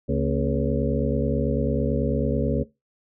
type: harmonic tone with a mistuned harmonic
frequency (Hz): 69.1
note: C#2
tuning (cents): -5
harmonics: 1 / 2 / 3 / 4 / 6 / 7 / 8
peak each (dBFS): -28 / -26 / -27 / -29 / -30 / -30 / -30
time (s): 0.08-2.64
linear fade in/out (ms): 20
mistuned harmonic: 3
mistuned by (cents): +140
effects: noise-tail reverb RT60 0.2 s tail -18 dB re dry